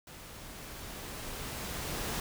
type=noise with level ramp; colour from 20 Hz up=pink; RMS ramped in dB=-49 to -35 dBFS; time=0.07-2.2 s; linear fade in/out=2 ms; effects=none